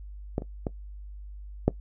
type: clicks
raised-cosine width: 2 ms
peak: -13 / -24 / -15 / -6 dBFS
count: 4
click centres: 0.381 / 0.421 / 0.668 / 1.68 s
effects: noise-tail reverb RT60 0.1 s tail -18 dB re dry + added 50 Hz sine -39 dBFS peak until 1.8 s